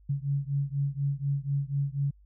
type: beating tone pair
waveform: sine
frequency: 138.59 / 142.69 Hz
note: C#3 / D3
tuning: 0 / -50 cents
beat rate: 4.1 Hz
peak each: -29 / -30 dBFS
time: 0.09-2.11 s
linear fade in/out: 10 ms
effects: added 50 Hz sine -54 dBFS peak until 2.25 s